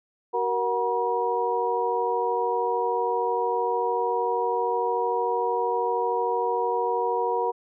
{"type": "tone cluster", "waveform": "sine", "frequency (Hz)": [377.8, 470.9, 738, 957], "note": ["F#4", "A#4", "F#5", "A#5"], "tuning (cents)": [36, 18, -5, 45], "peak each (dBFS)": [-31, -26, -31, -26], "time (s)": [0.33, 7.52], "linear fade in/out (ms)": 20, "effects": []}